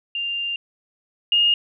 sine tone pair in turn, 2794 / 2843 Hz, F7 / F7, 0 / +30 cents, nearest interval unison, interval 30 cents, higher second, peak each -23 / -14 dBFS, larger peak second, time 0.15-0.56 / 1.32-1.54 s, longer first, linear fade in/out 2 ms, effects none

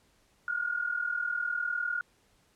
sine tone pair together, 1419.1 / 1459 Hz, F6 / F#6, +27 / -25 cents, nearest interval unison, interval 48 cents, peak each -31 / -33 dBFS, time 0.48-2.01 s, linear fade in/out 2 ms, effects pink hiss -67 dBFS RMS until 2.55 s + low-pass 11000 Hz 12 dB/octave

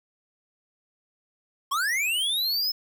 square linear sweep, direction up, 1045 to 5230 Hz, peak -24 dBFS, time 1.71-2.72 s, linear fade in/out 10 ms, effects 9-bit

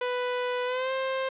sawtooth tone with pitch glide, 495.5 to 528 Hz, B4 to C5, +6 to +16 cents, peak -23 dBFS, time 0.01-1.29 s, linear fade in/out 5 ms, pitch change +110 cents, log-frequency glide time 0.65-0.92 s, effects resampled to 8000 Hz + 9-bit

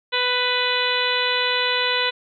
harmonic tone, 496.4 Hz, B4, 9 cents sharp, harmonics 1 / 2 / 3 / 4 / 5 / 6 / 7 / 8, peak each -27 / -27 / -27 / -27 / -27 / -27 / -27 / -27 dBFS, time 0.12-2.11 s, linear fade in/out 20 ms, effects none

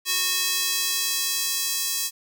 square tone with high-pass filter sweep, 366.4 Hz, F#4, 17 cents flat, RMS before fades -25 dBFS, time 0.05-2.11 s, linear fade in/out 50 ms, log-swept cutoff 3300 to 5700 Hz, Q 0.77, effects none

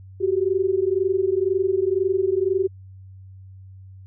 sine tone pair together, 370 / 392 Hz, F#4 / G4, 0 / 0 cents, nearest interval minor second, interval 100 cents, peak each -21 dBFS, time 0.2-2.68 s, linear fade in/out 20 ms, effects added 95 Hz sine -40 dBFS peak until 4.06 s

